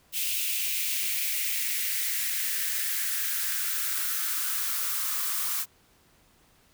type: noise with high-pass filter sweep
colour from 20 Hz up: blue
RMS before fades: -29 dBFS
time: 0.12-5.66 s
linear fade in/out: 50 ms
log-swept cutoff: 2700 to 1100 Hz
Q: 3.5
effects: pink hiss -62 dBFS RMS until 6.73 s